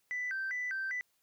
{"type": "tone with vibrato", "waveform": "sine", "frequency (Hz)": 1760, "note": "A6", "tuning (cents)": 0, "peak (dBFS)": -32, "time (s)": [0.11, 1.01], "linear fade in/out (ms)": 0, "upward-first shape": "square", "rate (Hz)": 2.5, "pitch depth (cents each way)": 210, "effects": ["tanh soft clip ceiling -30 dBFS", "white hiss -75 dBFS RMS until 1.22 s"]}